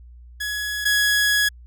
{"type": "tone pair in turn", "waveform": "sawtooth", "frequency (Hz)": [1682, 1674.7], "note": ["G#6", "G#6"], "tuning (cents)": [22, 14], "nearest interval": "unison", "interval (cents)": 8, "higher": "first", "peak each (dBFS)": [-21, -13], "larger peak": "second", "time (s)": [[0.4, 0.85], [0.85, 1.49]], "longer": "second", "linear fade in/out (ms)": 10, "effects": ["added 60 Hz sine -41 dBFS peak until 1.66 s"]}